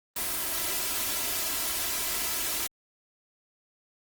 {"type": "noise with comb filter", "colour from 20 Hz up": "white", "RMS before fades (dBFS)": -30, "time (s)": [0.16, 2.67], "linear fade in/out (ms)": 5, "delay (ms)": 3, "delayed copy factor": 0.55, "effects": ["Opus 24 kbps"]}